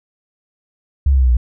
sine linear sweep, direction down, 71 to 58.27 Hz, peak -9 dBFS, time 1.06-1.37 s, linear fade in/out 5 ms, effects none

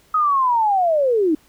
sine linear sweep, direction down, 1274 to 293.7 Hz, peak -14 dBFS, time 0.14-1.35 s, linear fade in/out 5 ms, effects pink hiss -55 dBFS RMS until 1.48 s

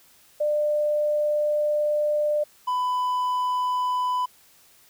sine / triangle tone pair in turn, 597 / 998.8 Hz, D5 / B5, +28 / +19 cents, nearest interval major sixth, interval 891 cents, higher second, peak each -20 dBFS, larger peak neither, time 0.4-2.44 / 2.67-4.26 s, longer first, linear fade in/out 10 ms, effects white hiss -56 dBFS RMS until 4.89 s

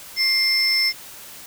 sine tone pair together, 2100 / 5292 Hz, C7 / E8, +6 / +6 cents, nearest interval octave + major third, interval 1600 cents, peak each -19 / -16 dBFS, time 0.16-0.93 s, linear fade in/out 50 ms, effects tanh soft clip ceiling -13 dBFS + white hiss -40 dBFS RMS until 1.46 s

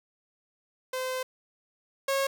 sawtooth tone pair in turn, 515 / 545.6 Hz, C5 / C#5, -28 / -28 cents, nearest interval minor second, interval 100 cents, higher second, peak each -26 / -21 dBFS, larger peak second, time 0.93-1.23 / 2.08-2.27 s, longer first, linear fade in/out 5 ms, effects 10-bit

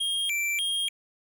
square tone with vibrato, 2755 Hz, F7, 24 cents flat, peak -26 dBFS, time 0-0.89 s, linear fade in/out 10 ms, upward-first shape square, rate 1.7 Hz, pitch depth 280 cents each way, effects none

